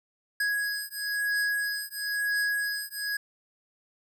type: beating tone pair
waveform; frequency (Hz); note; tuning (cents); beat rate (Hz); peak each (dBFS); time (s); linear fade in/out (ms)
square; 1662 / 1663; G#6 / G#6; +1 / +2; 1; -31; 0.4-3.17; 5
effects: none